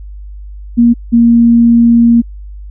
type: tone pair in turn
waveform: sine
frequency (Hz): 236.3 / 234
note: A#3 / A#3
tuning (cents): +24 / +7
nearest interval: unison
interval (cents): 17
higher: first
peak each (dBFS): -3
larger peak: neither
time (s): 0.77-0.94 / 1.12-2.22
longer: second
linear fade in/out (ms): 20
effects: added 50 Hz sine -25 dBFS peak until 2.7 s